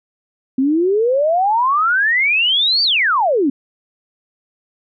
sine exponential two-way sweep, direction up then down, 255.6 to 4700 to 255.6 Hz, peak -12 dBFS, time 0.58-3.5 s, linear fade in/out 5 ms, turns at 2.83 s, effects none

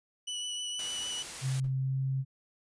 sawtooth tone with vibrato, 2960 Hz, F#7, in tune, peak -31 dBFS, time 0.27-1.23 s, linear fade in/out 10 ms, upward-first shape triangle, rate 6.5 Hz, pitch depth 17 cents each way
white noise, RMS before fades -41 dBFS, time 0.79-1.6 s, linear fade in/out 2 ms
sine tone with pitch glide, 132.3 to 133.61 Hz, C3 to C3, +20 to +37 cents, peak -28 dBFS, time 1.41-2.25 s, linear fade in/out 50 ms, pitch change +17 cents, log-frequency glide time 1.77-2 s
brown noise with exponential decay, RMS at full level -42 dBFS, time 1.64-1.77 s, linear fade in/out 2 ms, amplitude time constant 27 ms
effects resampled to 22050 Hz

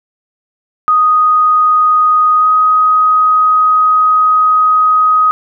sine tone with pitch glide, 1244.5 to 1256.1 Hz, D#6 to D#6, 0 to +16 cents, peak -6 dBFS, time 0.88-5.31 s, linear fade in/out 0 ms, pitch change +16 cents, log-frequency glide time 2.38-2.47 s, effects none

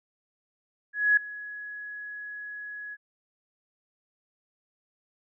sine tone with ADSR envelope, 1680 Hz, G#6, 19 cents sharp, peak -16 dBFS, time 0.93-2.97 s, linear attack 240 ms, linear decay 4 ms, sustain -20 dB, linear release 40 ms, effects none

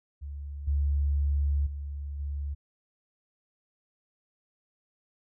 sine tone with level steps, 71.4 Hz, D2, 48 cents flat, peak -35 / -23 / -33 / -30 dBFS, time 0.21-2.55 s, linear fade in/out 20 ms, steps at 0.67 / 1.66 / 2.19 s, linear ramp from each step 10 ms, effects none

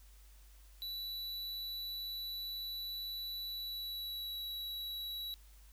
square tone with pitch glide, 3951 to 3910 Hz, B7 to B7, 0 to -18 cents, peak -40 dBFS, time 0.82-5.34 s, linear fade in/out 0 ms, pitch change -18 cents, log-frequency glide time 3.43-4.43 s, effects added 50 Hz sine -56 dBFS peak until 5.72 s + white hiss -66 dBFS RMS until 5.72 s

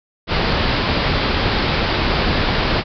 pink low-pass noise, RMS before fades -18 dBFS, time 0.27-2.84 s, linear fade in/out 50 ms, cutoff 5000 Hz, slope 96 dB/octave, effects none

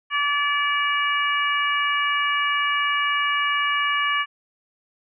harmonic tone, 577 Hz, D5, 31 cents flat, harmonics 2 / 3 / 4 / 5, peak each -23 / -25 / -26 / -27 dBFS, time 0.1-4.26 s, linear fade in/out 50 ms, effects none

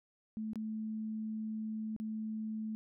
sine tone with dropouts, 218 Hz, A3, 16 cents flat, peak -36 dBFS, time 0.37-2.75 s, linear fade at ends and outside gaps 0 ms, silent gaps 0.533-0.557 / 1.964-2 s, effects none

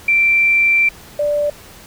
sine tone pair in turn, 2349 / 587.2 Hz, D7 / D5, 0 / 0 cents, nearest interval 2 octaves, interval 2400 cents, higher first, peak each -10 / -14 dBFS, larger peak first, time 0.08-0.89 / 1.19-1.5 s, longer first, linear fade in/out 5 ms, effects pink hiss -40 dBFS RMS until 1.86 s

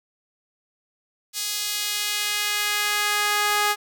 sawtooth tone with high-pass filter sweep, 415.3 Hz, G#4, in tune, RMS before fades -24 dBFS, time 1.33-3.76 s, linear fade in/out 50 ms, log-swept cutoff 4600 to 990 Hz, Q 1, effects none

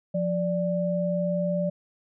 sine tone pair together, 176.28 / 587.3 Hz, F3 / D5, +16 / 0 cents, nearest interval octave + major sixth, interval 2084 cents, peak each -26 dBFS, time 0.14-1.7 s, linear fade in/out 10 ms, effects none

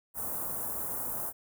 white band-stop noise, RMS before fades -35 dBFS, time 0.14-1.33 s, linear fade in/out 50 ms, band 1200 to 10000 Hz, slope 24 dB/octave, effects none

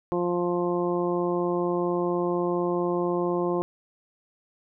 harmonic tone, 175.7 Hz, F3, 11 cents sharp, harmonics 1 / 2 / 3 / 4 / 5 / 6, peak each -31 / -25 / -31 / -35 / -36 / -34 dBFS, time 0.12-3.62 s, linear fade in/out 0 ms, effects none

